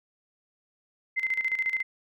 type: tone with tremolo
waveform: sine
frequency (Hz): 2068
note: C7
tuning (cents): -21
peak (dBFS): -23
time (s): 1.16-1.83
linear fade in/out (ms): 20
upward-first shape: square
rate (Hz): 14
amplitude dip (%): 70
effects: none